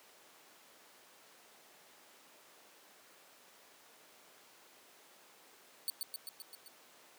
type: tone with echo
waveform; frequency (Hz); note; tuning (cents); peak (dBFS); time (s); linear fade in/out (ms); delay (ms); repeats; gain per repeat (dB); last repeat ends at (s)
5% pulse; 4453; C#8; +7; -26; 5.88-5.9; 0; 130; 6; -3; 6.68
effects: pink hiss -60 dBFS RMS until 7.18 s + high-pass 400 Hz 12 dB/octave